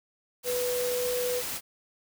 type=tone in noise; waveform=sine; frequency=493.9 Hz; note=B4; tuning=in tune; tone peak=-27 dBFS; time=0.44-1.43 s; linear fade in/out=50 ms; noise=white; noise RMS=-34 dBFS; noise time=0.43-1.61 s; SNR=+4 dB; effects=none